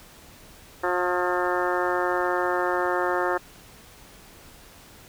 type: harmonic tone with a mistuned harmonic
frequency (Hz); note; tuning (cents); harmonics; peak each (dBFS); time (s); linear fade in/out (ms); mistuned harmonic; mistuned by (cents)
179.3; F3; +46; 2 / 3 / 4 / 5 / 6 / 7 / 8 / 9 / 10; -27 / -29 / -30 / -31 / -32 / -32 / -33 / -34 / -34; 0.83-3.38; 10; 8; -45
effects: pink hiss -49 dBFS RMS until 5.08 s